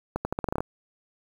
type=accelerating click train; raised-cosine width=1 ms; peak=-13 dBFS; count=10; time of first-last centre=0.16-0.605 s; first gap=90 ms; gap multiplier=0.84; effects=7-bit